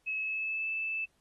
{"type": "tone with pitch glide", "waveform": "sine", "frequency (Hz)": [2579, 2632], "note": ["E7", "E7"], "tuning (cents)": [-39, -3], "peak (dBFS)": -31, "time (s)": [0.06, 1.06], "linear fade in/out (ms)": 20, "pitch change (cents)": 36, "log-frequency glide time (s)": [0.17, 0.69], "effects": ["pink hiss -73 dBFS RMS until 1.2 s", "AAC 32 kbps"]}